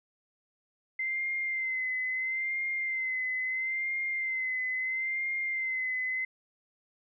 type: tone with vibrato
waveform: sine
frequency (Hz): 2071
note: C7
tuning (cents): -18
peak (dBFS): -29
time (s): 0.99-6.25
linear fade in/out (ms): 5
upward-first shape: sine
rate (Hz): 0.75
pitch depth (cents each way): 39
effects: none